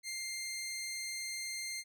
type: tone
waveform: 15% pulse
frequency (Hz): 2104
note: C7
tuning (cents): +9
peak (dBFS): -32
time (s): 0.03-1.84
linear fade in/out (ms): 50
effects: none